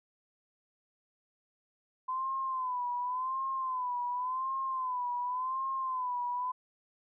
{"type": "tone with vibrato", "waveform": "sine", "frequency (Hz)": 1020, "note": "C6", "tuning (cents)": -44, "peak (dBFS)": -31, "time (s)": [2.08, 6.52], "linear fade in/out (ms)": 10, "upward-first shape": "sine", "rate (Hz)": 0.9, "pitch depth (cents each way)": 81, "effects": []}